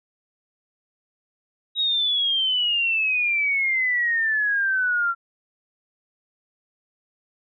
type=exponential sweep; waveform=sine; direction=down; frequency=3825 to 1362 Hz; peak=-19 dBFS; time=1.75-5.15 s; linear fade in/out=50 ms; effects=none

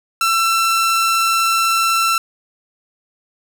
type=tone; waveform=sawtooth; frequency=1342 Hz; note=E6; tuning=31 cents sharp; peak=-10 dBFS; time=0.21-2.18 s; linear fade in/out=2 ms; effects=none

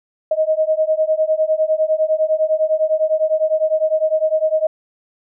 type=beating tone pair; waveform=sine; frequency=622.3 / 632.2 Hz; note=D#5 / D#5; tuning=0 / +27 cents; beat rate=9.9 Hz; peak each=-17 dBFS; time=0.31-4.67 s; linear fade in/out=5 ms; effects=none

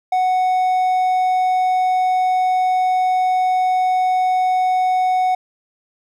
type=tone; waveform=triangle; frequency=740 Hz; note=F#5; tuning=in tune; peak=-12 dBFS; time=0.12-5.35 s; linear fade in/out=5 ms; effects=none

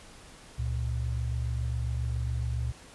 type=tone pair together; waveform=sine; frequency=69.3 / 116.55 Hz; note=C#2 / A#2; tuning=0 / 0 cents; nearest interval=major sixth; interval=900 cents; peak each=-30 / -31 dBFS; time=0.58-2.72 s; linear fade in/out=10 ms; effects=pink hiss -51 dBFS RMS until 2.94 s + resampled to 24000 Hz

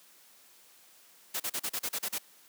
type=noise bursts; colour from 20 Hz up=white; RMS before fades=-33 dBFS; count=9; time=1.34-2.185 s; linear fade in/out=10 ms; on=61 ms; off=37 ms; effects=white hiss -59 dBFS RMS until 2.48 s + high-pass 200 Hz 12 dB/octave

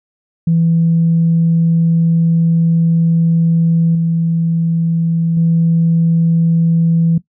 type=tone with level steps; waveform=sine; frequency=165.8 Hz; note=E3; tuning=10 cents sharp; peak=-8 / -11 / -8 dBFS; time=0.47-7.18 s; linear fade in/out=5 ms; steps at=3.95 / 5.37 s; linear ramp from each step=2 ms; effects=noise-tail reverb RT60 0.1 s tail -17 dB re dry + tanh soft clip ceiling -4 dBFS

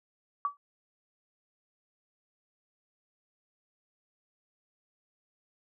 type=tone with exponential decay; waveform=sine; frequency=1147 Hz; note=D6; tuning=41 cents flat; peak=-23 dBFS; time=0.45-0.57 s; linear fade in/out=1 ms; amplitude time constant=24 ms; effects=none

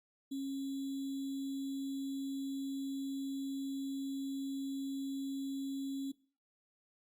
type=tone with sample-and-hold; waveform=sine; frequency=272.7 Hz; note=C#4; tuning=28 cents flat; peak=-36 dBFS; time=0.31-6.12 s; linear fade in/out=10 ms; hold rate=3675 Hz; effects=noise-tail reverb RT60 0.4 s tail -20 dB re dry + Opus 48 kbps

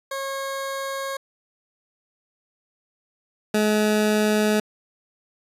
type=tone pair in turn; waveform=20% pulse; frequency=544 / 212.5 Hz; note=C#5 / G#3; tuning=-33 / +40 cents; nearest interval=octave + major third; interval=1627 cents; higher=first; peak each=-22 / -13 dBFS; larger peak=second; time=0.11-1.17 / 3.54-4.6 s; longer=neither; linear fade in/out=5 ms; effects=resampled to 32000 Hz

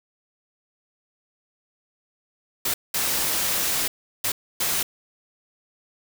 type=noise bursts at uneven times; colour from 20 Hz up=white; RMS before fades=-24 dBFS; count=4; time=2.65-2.74 / 2.94-3.88 / 4.24-4.32 / 4.6-4.83 s; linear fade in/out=5 ms; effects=none

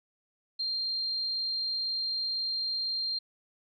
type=tone; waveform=sine; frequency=4186 Hz; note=C8; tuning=in tune; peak=-29 dBFS; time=0.59-3.19 s; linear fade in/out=10 ms; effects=none

